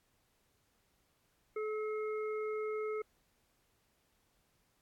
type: harmonic tone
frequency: 430 Hz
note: A4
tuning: 40 cents flat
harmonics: 1 / 3 / 5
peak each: -35 / -45 / -49 dBFS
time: 1.56-3.02 s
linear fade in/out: 5 ms
effects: pink hiss -75 dBFS RMS until 4.81 s + AAC 64 kbps